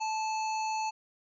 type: harmonic tone with a mistuned harmonic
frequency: 873 Hz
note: A5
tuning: 14 cents flat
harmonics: 1 / 3 / 5 / 7 / 8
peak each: -30 / -40 / -44 / -47 / -48 dBFS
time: 0-0.91 s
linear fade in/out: 20 ms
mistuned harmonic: 8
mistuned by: -57 cents
effects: none